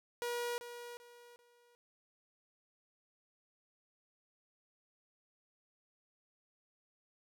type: tone with echo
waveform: sawtooth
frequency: 480 Hz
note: B4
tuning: 49 cents flat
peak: -32 dBFS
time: 0.22-0.58 s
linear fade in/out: 0 ms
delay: 390 ms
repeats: 3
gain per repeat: -10 dB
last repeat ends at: 1.75 s
effects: none